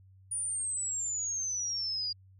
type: exponential sweep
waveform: sine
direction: down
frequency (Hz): 9600 to 4800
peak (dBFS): -31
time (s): 0.31-2.13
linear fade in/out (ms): 10
effects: added 95 Hz sine -55 dBFS peak until 2.39 s